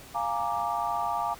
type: chord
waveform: sine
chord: Bb dominant seventh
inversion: second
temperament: equal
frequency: 698.5 / 830.6 / 932.3 / 1174.7 Hz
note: F5 / Ab5 / Bb5 / D6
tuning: 0 / 0 / 0 / 0 cents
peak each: -32 dBFS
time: 0.14-1.35 s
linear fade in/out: 20 ms
effects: pink hiss -48 dBFS RMS until 1.39 s